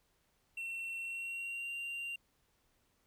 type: tone with pitch glide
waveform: triangle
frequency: 2711 to 2773 Hz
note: E7 to F7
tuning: +48 to -13 cents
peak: -37 dBFS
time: 0.57-2.16 s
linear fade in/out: 5 ms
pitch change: +39 cents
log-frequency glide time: 0.99-1.72 s
effects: pink hiss -75 dBFS RMS until 3.06 s